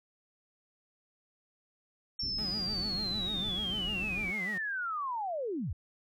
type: linear sweep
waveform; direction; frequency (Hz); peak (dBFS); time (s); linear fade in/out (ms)
sine; down; 5460 to 55; -32; 2.19-5.73; 5
type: low-pass noise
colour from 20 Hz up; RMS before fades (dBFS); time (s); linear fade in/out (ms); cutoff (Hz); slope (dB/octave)
pink; -43; 2.22-4.31; 10; 370; 48
type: tone with vibrato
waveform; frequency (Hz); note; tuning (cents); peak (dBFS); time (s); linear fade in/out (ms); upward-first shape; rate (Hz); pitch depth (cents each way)
40% pulse; 196; G3; 0; -39; 2.38-4.58; 5; sine; 6.7; 180
effects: none